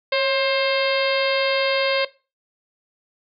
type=harmonic tone with a mistuned harmonic; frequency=530 Hz; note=C5; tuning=22 cents sharp; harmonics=1 / 2 / 3 / 4 / 5 / 6 / 7 / 8 / 9; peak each=-19 / -28 / -30 / -26 / -29 / -30 / -30 / -32 / -33 dBFS; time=0.12-2.05 s; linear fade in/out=5 ms; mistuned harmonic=1; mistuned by=+49 cents; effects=noise-tail reverb RT60 0.3 s tail -19 dB re dry